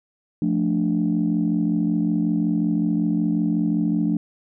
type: chord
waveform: sine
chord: D minor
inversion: first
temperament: equal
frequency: 174.61 / 220 / 293.7 Hz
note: F3 / A3 / D4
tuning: 0 / 0 / 0 cents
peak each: -22 dBFS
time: 0.42-4.17 s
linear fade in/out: 2 ms
effects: tanh soft clip ceiling -11 dBFS